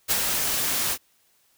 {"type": "noise with ADSR envelope", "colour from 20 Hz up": "white", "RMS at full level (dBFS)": -21, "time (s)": [0.08, 0.98], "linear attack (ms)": 31, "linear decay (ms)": 55, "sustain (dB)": -4, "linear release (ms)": 63, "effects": ["white hiss -64 dBFS RMS until 1.57 s"]}